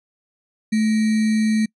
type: tone with sample-and-hold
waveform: sine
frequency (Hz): 217.7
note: A3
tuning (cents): -18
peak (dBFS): -15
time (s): 0.72-1.66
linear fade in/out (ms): 10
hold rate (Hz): 2100
effects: noise-tail reverb RT60 0.1 s tail -26 dB re dry + resampled to 24000 Hz